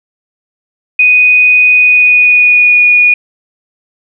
sine tone with pitch glide, 2488 to 2454 Hz, D#7 to D#7, -1 to -25 cents, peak -3 dBFS, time 0.99-3.14 s, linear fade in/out 5 ms, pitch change -24 cents, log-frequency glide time 1.74-2.84 s, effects none

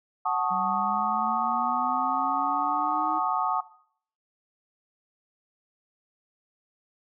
sine chord, D# half-diminished seventh, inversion first, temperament equal, 740 / 880 / 1108.7 / 1244.5 Hz, F#5 / A5 / C#6 / D#6, 0 / 0 / 0 / 0 cents, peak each -29 dBFS, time 0.25-3.61 s, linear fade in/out 10 ms
triangle linear sweep, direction up, 185 to 316.5 Hz, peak -33 dBFS, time 0.5-3.2 s, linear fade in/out 20 ms
effects noise-tail reverb RT60 0.6 s tail -18 dB re dry

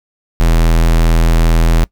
square tone, 41.2 Hz, E1, in tune, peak -8 dBFS, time 0.4-1.84 s, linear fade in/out 0 ms, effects noise-tail reverb RT60 0.1 s tail -22 dB re dry

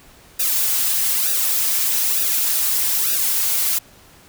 blue noise with flanger, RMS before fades -19 dBFS, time 0.39-3.79 s, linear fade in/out 10 ms, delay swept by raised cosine 0.92 to 5.42 ms, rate 1.1 Hz, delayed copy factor -0.95, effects pink hiss -48 dBFS RMS until 4.28 s

